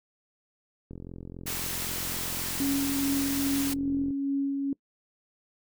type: click train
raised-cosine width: 3 ms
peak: -28 dBFS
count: 141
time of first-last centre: 0.91-4.106 s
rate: 43.8 Hz
type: noise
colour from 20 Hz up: white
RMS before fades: -33 dBFS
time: 1.46-3.74 s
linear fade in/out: 10 ms
type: tone with tremolo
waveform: sine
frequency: 277.2 Hz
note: C#4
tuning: in tune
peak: -24 dBFS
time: 2.6-4.73 s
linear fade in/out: 2 ms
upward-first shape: sine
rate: 2.4 Hz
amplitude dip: 30%
effects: noise-tail reverb RT60 0.1 s tail -23 dB re dry